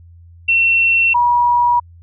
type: tone pair in turn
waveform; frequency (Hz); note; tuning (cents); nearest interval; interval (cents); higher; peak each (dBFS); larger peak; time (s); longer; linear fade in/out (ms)
sine; 2710 / 963.7; E7 / B5; +47 / -43; octave + tritone; 1790; first; -10; neither; 0.48-1.14 / 1.14-1.8; neither; 10
effects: added 85 Hz sine -39 dBFS peak until 2.02 s